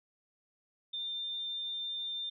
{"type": "tone", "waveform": "sine", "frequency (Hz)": 3597, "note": "A7", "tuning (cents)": 37, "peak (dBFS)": -35, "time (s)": [0.93, 2.3], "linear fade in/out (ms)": 10, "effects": []}